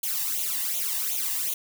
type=noise with flanger; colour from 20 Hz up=blue; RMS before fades=-28 dBFS; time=0.03-1.54 s; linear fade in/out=5 ms; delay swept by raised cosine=0.29 to 1.1 ms; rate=2.7 Hz; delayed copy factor=+0.8; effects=none